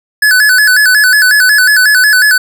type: tone with vibrato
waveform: square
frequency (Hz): 1600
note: G6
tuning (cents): +35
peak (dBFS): -5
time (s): 0.22-2.38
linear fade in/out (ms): 5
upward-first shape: square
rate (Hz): 5.5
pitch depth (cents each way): 110
effects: none